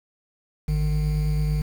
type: tone pair together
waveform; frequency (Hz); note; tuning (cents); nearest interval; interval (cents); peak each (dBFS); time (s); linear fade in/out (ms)
triangle; 53.38 / 151.2; G#1 / D#3; +48 / -49; octave + tritone; 1803; -21; 0.68-1.62; 5
effects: 7-bit